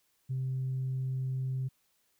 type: tone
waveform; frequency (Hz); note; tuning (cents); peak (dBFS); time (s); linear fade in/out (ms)
sine; 130.81; C3; 0; -29; 0.29-1.69; 20
effects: tanh soft clip ceiling -27 dBFS + white hiss -73 dBFS RMS until 2.19 s